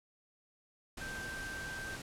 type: tone in noise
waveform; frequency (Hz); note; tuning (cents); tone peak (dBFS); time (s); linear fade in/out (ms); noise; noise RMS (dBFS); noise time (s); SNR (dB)
sine; 1565; G6; -3; -41; 1.01-1.96; 5; pink; -45; 0.97-2.02; +1
effects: low-pass 10000 Hz 12 dB/octave